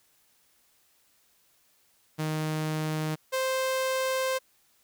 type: tone pair in turn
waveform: sawtooth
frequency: 155.56 / 523.2 Hz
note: D#3 / C5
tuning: 0 / 0 cents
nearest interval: octave + major sixth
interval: 2100 cents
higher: second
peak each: -24 / -22 dBFS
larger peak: second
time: 2.18-3.16 / 3.32-4.39 s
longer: second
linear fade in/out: 20 ms
effects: white hiss -66 dBFS RMS until 4.83 s